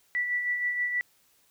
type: tone with tremolo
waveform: sine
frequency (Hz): 1961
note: B6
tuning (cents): -13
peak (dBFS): -24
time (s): 0.15-1.01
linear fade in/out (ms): 0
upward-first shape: sine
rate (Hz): 6.3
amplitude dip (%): 45
effects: white hiss -65 dBFS RMS until 1.5 s